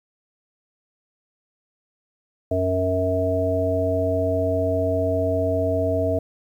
harmonic tone, 92.5 Hz, F#2, in tune, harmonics 1 / 3 / 5 / 7, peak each -25 / -27 / -26 / -22 dBFS, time 2.51-6.19 s, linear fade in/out 5 ms, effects 9-bit

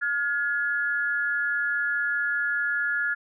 sine tone pair together, 1422.8 / 1698 Hz, F6 / G#6, +32 / +38 cents, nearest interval minor third, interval 306 cents, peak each -26 dBFS, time 0.01-3.15 s, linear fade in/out 20 ms, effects none

